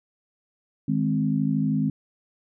sine chord, Ab major, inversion second, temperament equal, 155.56 / 207.7 / 261.6 Hz, Eb3 / Ab3 / C4, 0 / 0 / 0 cents, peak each -25 dBFS, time 0.88-1.9 s, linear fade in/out 5 ms, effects none

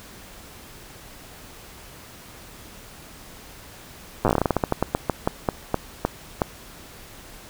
slowing click train, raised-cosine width 1 ms, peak -5 dBFS, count 23, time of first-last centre 4.25-6.418 s, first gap 8 ms, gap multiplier 1.2, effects pink hiss -44 dBFS RMS until 7.49 s

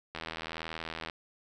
click train, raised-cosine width 0.3 ms, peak -21 dBFS, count 78, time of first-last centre 0.15-1.098 s, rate 81.2 Hz, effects none

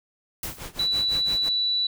pink noise with tremolo, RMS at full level -35 dBFS, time 0.43-1.49 s, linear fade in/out 5 ms, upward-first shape sine, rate 5.9 Hz, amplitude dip 90%
blue noise with exponential decay, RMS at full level -30 dBFS, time 0.43-0.75 s, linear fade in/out 1 ms, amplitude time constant 68 ms
sine tone, 3951 Hz, B7, in tune, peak -21 dBFS, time 0.79-1.87 s, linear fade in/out 5 ms
effects none

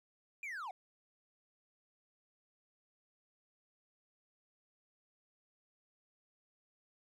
triangle linear sweep, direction down, 2454 to 695 Hz, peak -39 dBFS, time 0.43-0.71 s, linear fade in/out 2 ms, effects none

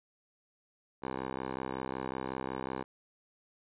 10% pulse tone with band-pass filter, 65.41 Hz, C2, in tune, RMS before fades -38 dBFS, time 1.02-2.84 s, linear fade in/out 20 ms, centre 730 Hz, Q 0.99, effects resampled to 8000 Hz

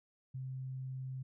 sine tone, 130.81 Hz, C3, in tune, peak -39 dBFS, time 0.34-1.23 s, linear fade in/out 10 ms, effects none

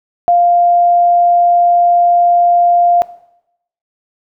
sine tone, 698.5 Hz, F5, in tune, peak -6 dBFS, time 0.28-3.02 s, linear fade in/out 0 ms, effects noise-tail reverb RT60 0.8 s tail -18 dB re dry

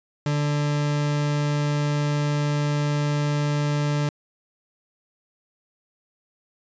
40% pulse tone, 146.83 Hz, D3, in tune, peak -20 dBFS, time 0.26-4.09 s, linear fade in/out 2 ms, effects resampled to 16000 Hz

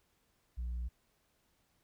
sine tone, 60.1 Hz, B1, 46 cents flat, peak -33 dBFS, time 0.57-0.89 s, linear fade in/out 20 ms, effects tanh soft clip ceiling -34 dBFS + pink hiss -75 dBFS RMS until 1.83 s

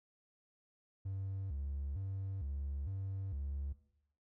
triangle tone with vibrato, 82.41 Hz, E2, in tune, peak -35 dBFS, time 1.05-3.73 s, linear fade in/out 10 ms, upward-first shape square, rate 1.1 Hz, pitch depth 280 cents each way, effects noise-tail reverb RT60 0.8 s tail -17 dB re dry + tanh soft clip ceiling -31 dBFS

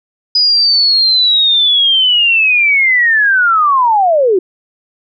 sine linear sweep, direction down, 4978 to 349.2 Hz, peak -7 dBFS, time 0.35-4.39 s, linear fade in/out 5 ms, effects none

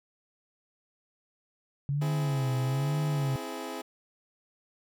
sine tone with vibrato, 138.59 Hz, C#3, in tune, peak -26 dBFS, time 1.89-3.36 s, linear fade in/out 0 ms, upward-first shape sine, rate 1.1 Hz, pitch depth 150 cents each way
20% pulse chord, C augmented, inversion none, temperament equal with one note detuned, 261.6 / 329.6 / 420.1 Hz, C4 / E4 / G#4, 0 / 0 / +20 cents, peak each -35 dBFS, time 2.01-3.82 s, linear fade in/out 10 ms
effects none

